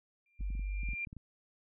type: tone with exponential growth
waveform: sine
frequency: 2384 Hz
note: D7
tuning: 25 cents sharp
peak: -33 dBFS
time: 0.26-1.05 s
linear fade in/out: 2 ms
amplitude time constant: 170 ms
type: tone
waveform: sine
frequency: 49 Hz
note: G1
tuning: in tune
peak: -33 dBFS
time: 0.39-0.95 s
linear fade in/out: 20 ms
type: clicks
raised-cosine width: 5 ms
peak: -34 dBFS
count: 10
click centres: 0.409 / 0.504 / 0.552 / 0.595 / 0.833 / 0.888 / 0.934 / 1.072 / 1.129 / 1.167 s
effects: none